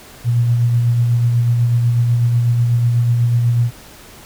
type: tone with tremolo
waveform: sine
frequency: 119.2 Hz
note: A#2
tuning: 39 cents sharp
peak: -10 dBFS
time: 0.24-3.71 s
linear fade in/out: 50 ms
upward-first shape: sine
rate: 8.1 Hz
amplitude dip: 30%
effects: pink hiss -40 dBFS RMS until 4.25 s